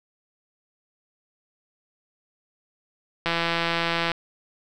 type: click train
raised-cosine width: 0.3 ms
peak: -8 dBFS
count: 145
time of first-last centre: 3.26-4.117 s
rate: 168 Hz
effects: none